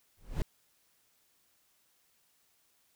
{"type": "noise with exponential growth", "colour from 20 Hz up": "brown", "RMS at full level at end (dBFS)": -26, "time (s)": [0.17, 0.42], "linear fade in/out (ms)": 2, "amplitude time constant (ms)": 53, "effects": ["white hiss -71 dBFS RMS until 2.95 s"]}